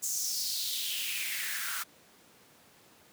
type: noise with high-pass filter sweep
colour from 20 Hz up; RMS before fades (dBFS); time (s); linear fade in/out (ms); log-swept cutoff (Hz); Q
white; -34; 0.02-1.84; 20; 7100 to 1300; 4.3
effects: pink hiss -59 dBFS RMS until 3.12 s + high-pass 150 Hz 12 dB/octave